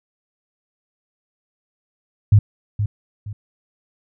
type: tone with echo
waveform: sine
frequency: 103.83 Hz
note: G#2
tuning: in tune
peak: -7 dBFS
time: 2.32-2.39 s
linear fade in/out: 5 ms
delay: 470 ms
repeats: 2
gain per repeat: -10 dB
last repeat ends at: 3.33 s
effects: none